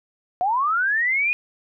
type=linear sweep; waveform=sine; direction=up; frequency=696 to 2489 Hz; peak=-18 dBFS; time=0.41-1.33 s; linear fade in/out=0 ms; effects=none

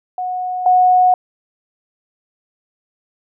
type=tone pair in turn; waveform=sine; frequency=732 / 732 Hz; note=F#5 / F#5; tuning=-19 / -19 cents; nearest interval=unison; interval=0 cents; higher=neither; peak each=-19 / -8 dBFS; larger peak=second; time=0.18-0.66 / 0.66-1.14 s; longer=neither; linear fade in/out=2 ms; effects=none

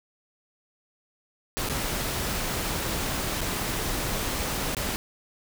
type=noise with dropouts; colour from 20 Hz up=pink; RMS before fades=-29 dBFS; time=1.57-4.96 s; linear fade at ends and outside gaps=0 ms; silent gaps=1.689-1.697 / 3.408-3.414 / 4.748-4.768 s; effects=none

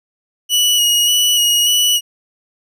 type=tone with vibrato; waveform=sawtooth; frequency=2919 Hz; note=F#7; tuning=24 cents flat; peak=-8 dBFS; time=0.49-2.01 s; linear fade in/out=50 ms; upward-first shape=square; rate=1.7 Hz; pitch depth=19 cents each way; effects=none

